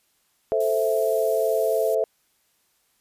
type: chord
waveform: sine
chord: A minor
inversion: none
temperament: equal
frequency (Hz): 440 / 523.3 / 659.3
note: A4 / C5 / E5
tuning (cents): 0 / 0 / 0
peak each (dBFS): -23 / -25 / -23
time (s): 0.52-2.04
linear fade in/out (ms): 0
type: noise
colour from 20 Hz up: violet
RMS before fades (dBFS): -37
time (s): 0.6-1.95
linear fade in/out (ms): 5
effects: white hiss -67 dBFS RMS until 3 s + resampled to 32000 Hz